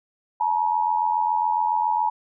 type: tone pair together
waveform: sine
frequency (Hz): 862.8 / 950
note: A5 / A#5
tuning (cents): -34 / +33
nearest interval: major second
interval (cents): 167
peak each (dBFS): -22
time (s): 0.4-2.1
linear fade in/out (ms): 10
effects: none